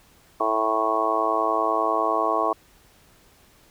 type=harmonic tone; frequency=110 Hz; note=A2; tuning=in tune; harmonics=3 / 4 / 5 / 6 / 7 / 8 / 9 / 10; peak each=-31 / -29 / -33 / -26 / -29 / -33 / -29 / -24 dBFS; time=0.4-2.53 s; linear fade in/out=5 ms; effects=pink hiss -56 dBFS RMS until 3.7 s